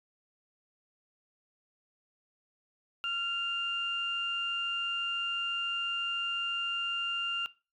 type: tone pair together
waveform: sine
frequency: 1382.9 / 2794 Hz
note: F6 / F7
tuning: -17 / 0 cents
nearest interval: octave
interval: 1217 cents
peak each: -35 / -31 dBFS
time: 3.04-7.46 s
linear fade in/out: 0 ms
effects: noise-tail reverb RT60 0.3 s tail -19 dB re dry + tanh soft clip ceiling -23 dBFS